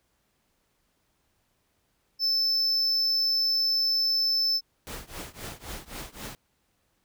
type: tone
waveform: triangle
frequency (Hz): 5274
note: E8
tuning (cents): 0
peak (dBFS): -21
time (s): 2.19-4.61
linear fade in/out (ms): 50
type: noise with tremolo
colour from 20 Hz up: pink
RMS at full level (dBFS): -36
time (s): 4.87-6.35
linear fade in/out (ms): 0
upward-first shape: triangle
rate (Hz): 3.8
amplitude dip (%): 95
effects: pink hiss -72 dBFS RMS until 7.04 s